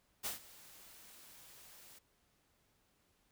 white noise with ADSR envelope, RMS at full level -38 dBFS, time 0.23-1.99 s, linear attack 26 ms, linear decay 130 ms, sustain -20 dB, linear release 9 ms, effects pink hiss -75 dBFS RMS until 3.31 s

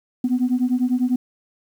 sine beating tone pair, 245 / 255 Hz, B3 / C4, -14 / -44 cents, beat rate 10 Hz, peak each -19 dBFS, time 0.24-1.16 s, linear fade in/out 5 ms, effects tanh soft clip ceiling -12 dBFS + 8-bit

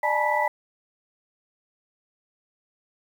sine tone cluster, 598 / 845 / 883 / 964 / 1974 Hz, D5 / G#5 / A5 / B5 / B6, +31 / +30 / +6 / -42 / -1 cents, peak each -27 dBFS, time 0.03-0.48 s, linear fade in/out 5 ms, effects 8-bit

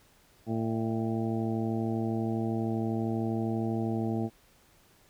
harmonic tone with a mistuned harmonic, 112.6 Hz, A2, 40 cents sharp, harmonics 1 / 2 / 3 / 4 / 5 / 6 / 7, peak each -33 / -31 / -34 / -40 / -47 / -41 / -42 dBFS, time 0.46-4.3 s, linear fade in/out 50 ms, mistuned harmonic 5, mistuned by +96 cents, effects pink hiss -62 dBFS RMS until 5.09 s

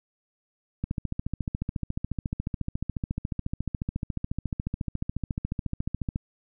click train, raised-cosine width 5 ms, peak -16 dBFS, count 76, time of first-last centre 0.84-6.159 s, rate 14.1 Hz, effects none

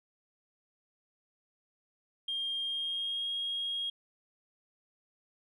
sine tone with pitch glide, 3213 to 3269 Hz, G7 to G#7, +42 to -28 cents, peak -31 dBFS, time 2.28-3.9 s, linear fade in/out 5 ms, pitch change +30 cents, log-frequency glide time 2.63-3.3 s, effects tanh soft clip ceiling -27 dBFS

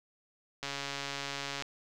click train, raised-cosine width 0.2 ms, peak -19 dBFS, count 140, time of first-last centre 0.63-1.623 s, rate 140 Hz, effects none

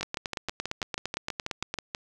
two click trains, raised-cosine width 0.2 ms, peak -14 / -13 dBFS, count 13 / 16, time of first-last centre 0.01-1.949 / 0.03-1.74 s, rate 6.19 / 8.77 Hz, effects none

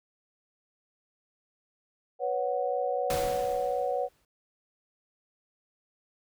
sine chord, B suspended second, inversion none, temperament equal with one note detuned, 493.9 / 557.9 / 740 Hz, B4 / C#5 / F#5, 0 / +11 / 0 cents, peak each -31 dBFS, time 2.19-4.09 s, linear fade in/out 50 ms
pink noise with exponential decay, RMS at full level -32 dBFS, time 3.1-4.25 s, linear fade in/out 2 ms, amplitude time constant 250 ms
effects none

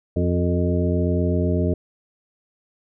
harmonic tone with a mistuned harmonic, 88 Hz, F2, 14 cents sharp, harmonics 1 / 2 / 3 / 4 / 5 / 7, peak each -21 / -24 / -26 / -27 / -28 / -29 dBFS, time 0.16-1.74 s, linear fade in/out 5 ms, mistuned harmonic 4, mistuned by +32 cents, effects none

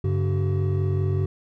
triangle tone cluster, 96.7 / 141.7 / 379.6 Hz, G2 / C#3 / F#4, -23 / +38 / +44 cents, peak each -20 / -24 / -28 dBFS, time 0.04-1.26 s, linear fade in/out 5 ms, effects none

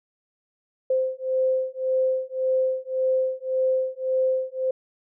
sine beating tone pair, 519 / 520.8 Hz, C5 / C5, -14 / -8 cents, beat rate 1.8 Hz, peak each -24 dBFS, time 0.9-4.71 s, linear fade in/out 5 ms, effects none

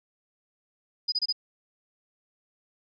sine tone bursts, 4959 Hz, D#8, 7 cents flat, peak -23 dBFS, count 4, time 1.08-1.326 s, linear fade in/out 10 ms, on 42 ms, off 26 ms, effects none

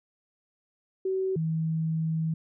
sine tone pair in turn, 379.4 / 160.67 Hz, F#4 / E3, +43 / -44 cents, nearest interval octave + minor third, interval 1487 cents, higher first, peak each -25 dBFS, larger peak neither, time 1.05-1.36 / 1.36-2.34 s, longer second, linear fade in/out 5 ms, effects none

